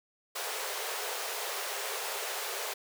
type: high-pass noise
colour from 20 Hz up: pink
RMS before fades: -36 dBFS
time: 0.35-2.74 s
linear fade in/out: 10 ms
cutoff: 390 Hz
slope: 96 dB/octave
effects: none